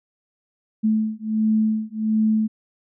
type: beating tone pair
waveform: sine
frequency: 217 / 218.4 Hz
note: A3 / A3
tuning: -24 / -13 cents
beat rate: 1.4 Hz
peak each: -21 dBFS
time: 0.83-2.48 s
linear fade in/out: 20 ms
effects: none